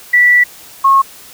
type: tone pair in turn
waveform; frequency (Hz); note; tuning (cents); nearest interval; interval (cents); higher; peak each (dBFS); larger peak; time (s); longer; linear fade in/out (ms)
sine; 1959 / 1088.1; B6 / C#6; -15 / -33; minor seventh; 1018; first; -5; neither; 0.13-0.44 / 0.84-1.02; first; 10
effects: white hiss -37 dBFS RMS until 1.33 s

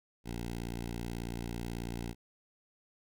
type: tone with notch filter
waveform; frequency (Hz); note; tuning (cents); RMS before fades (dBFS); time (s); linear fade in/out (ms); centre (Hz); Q
10% pulse; 58.27; A#1; 0; -39; 0.24-2.15; 50; 1200; 1.4
effects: none

